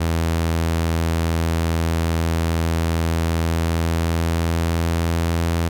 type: tone with pitch glide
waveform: sawtooth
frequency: 82.41 to 83.75 Hz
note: E2 to E2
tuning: 0 to +28 cents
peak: -14 dBFS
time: 0-5.69 s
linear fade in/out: 10 ms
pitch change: +28 cents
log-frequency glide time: 3.3-5.43 s
effects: none